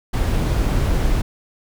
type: noise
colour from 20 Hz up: brown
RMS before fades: -18 dBFS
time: 0.13-1.22 s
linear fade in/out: 10 ms
effects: none